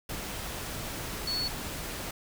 sine tone in noise, 4410 Hz, C#8, 10 cents flat, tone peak -29 dBFS, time 1.27-1.48 s, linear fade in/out 5 ms, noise pink, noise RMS -37 dBFS, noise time 0.09-2.11 s, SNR +5 dB, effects none

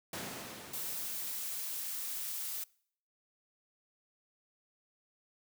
pink noise with exponential decay, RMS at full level -39 dBFS, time 0.13-2.48 s, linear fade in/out 2 ms, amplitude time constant 510 ms
blue noise, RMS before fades -39 dBFS, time 0.73-2.64 s, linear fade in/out 5 ms
effects noise-tail reverb RT60 0.6 s tail -24 dB re dry + high-pass 150 Hz 12 dB/octave

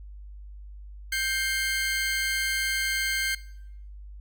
sawtooth tone pair together, 1568 / 2125 Hz, G6 / C7, 0 / +26 cents, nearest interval perfect fourth, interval 526 cents, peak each -25 dBFS, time 1.12-3.35 s, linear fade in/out 5 ms, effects noise-tail reverb RT60 0.8 s tail -20 dB re dry + added 50 Hz sine -40 dBFS peak until 4.2 s

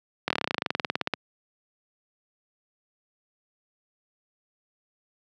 slowing click train, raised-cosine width 0.3 ms, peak -8 dBFS, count 22, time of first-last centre 0.28-1.137 s, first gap 24 ms, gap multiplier 1.05, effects high-pass 150 Hz 12 dB/octave

